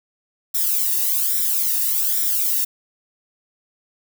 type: noise with flanger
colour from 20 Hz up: violet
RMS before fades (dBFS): -20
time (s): 0.54-2.65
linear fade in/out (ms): 10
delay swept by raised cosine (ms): 0.54 to 1.1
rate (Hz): 1.2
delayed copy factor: +0.95
effects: none